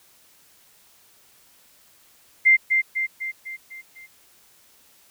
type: tone with echo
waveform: sine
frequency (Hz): 2093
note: C7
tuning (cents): 0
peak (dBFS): -11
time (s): 2.45-2.57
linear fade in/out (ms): 20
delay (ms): 250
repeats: 6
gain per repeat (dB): -5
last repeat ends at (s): 4.07
effects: white hiss -56 dBFS RMS until 5.1 s